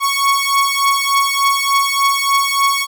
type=beating tone pair; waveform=sawtooth; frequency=1107 / 1110.4 Hz; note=C#6 / C#6; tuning=-3 / +3 cents; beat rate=3.4 Hz; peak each=-12 dBFS; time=0-2.87 s; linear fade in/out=50 ms; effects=none